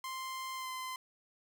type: tone with pitch glide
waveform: sawtooth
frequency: 1046.5 to 1032.1 Hz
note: C6 to C6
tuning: 0 to -24 cents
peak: -35 dBFS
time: 0.04-0.96 s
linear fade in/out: 2 ms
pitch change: -24 cents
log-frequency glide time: 0.55-0.69 s
effects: none